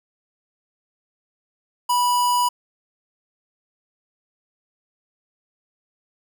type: tone with notch filter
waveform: square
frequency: 980 Hz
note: B5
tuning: 14 cents flat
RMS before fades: -19 dBFS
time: 1.89-2.49 s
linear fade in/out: 10 ms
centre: 2100 Hz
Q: 1.1
effects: none